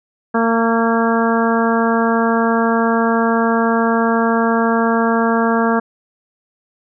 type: harmonic tone with a mistuned harmonic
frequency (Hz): 228.5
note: A#3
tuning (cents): -34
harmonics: 1 / 2 / 3 / 4 / 5 / 6 / 7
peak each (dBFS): -16 / -19 / -21 / -22 / -23 / -24 / -24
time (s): 0.34-5.8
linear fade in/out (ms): 10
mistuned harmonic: 7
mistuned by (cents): +25
effects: none